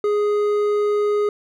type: tone with hard clipping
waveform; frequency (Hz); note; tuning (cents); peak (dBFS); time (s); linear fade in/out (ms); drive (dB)
triangle; 415.3; G#4; 0; -18; 0.04-1.29; 2; 10
effects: none